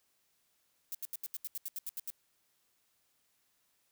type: noise bursts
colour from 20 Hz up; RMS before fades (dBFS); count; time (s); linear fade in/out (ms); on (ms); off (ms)
violet; -39; 12; 0.92-2.102; 0; 27; 78
effects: white hiss -75 dBFS RMS until 3.91 s